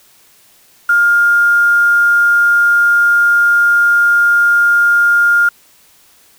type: tone with quantisation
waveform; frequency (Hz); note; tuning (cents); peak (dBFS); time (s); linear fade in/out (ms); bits
sine; 1410; F6; +16; -7; 0.89-5.49; 5; 5
effects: white hiss -48 dBFS RMS until 6.38 s

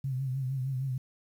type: tone with vibrato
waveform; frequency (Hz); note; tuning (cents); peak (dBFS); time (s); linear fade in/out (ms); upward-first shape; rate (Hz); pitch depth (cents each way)
sine; 132; C3; +16; -29; 0.04-0.98; 5; triangle; 6.5; 82
effects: 10-bit

